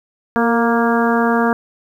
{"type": "harmonic tone with a mistuned harmonic", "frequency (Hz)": 233.8, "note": "A#3", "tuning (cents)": 5, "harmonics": [1, 2, 3, 4, 5, 6, 7], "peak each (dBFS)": [-16, -19, -21, -22, -23, -24, -24], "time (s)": [0.36, 1.53], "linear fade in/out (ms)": 0, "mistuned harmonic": 2, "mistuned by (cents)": -25, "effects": ["8-bit"]}